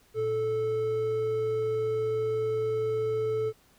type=tone pair together; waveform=triangle; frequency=115.75 / 437.4 Hz; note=A#2 / A4; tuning=-12 / -10 cents; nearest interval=octave + major seventh; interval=2302 cents; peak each=-35 / -24 dBFS; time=0.14-3.53 s; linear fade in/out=50 ms; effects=pink hiss -62 dBFS RMS until 3.78 s